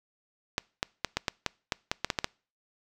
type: clicks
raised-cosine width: 0.2 ms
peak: -9 dBFS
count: 12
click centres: 0.581 / 0.829 / 1.047 / 1.17 / 1.282 / 1.463 / 1.722 / 1.915 / 2.046 / 2.102 / 2.188 / 2.244 s
effects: noise-tail reverb RT60 0.4 s tail -26 dB re dry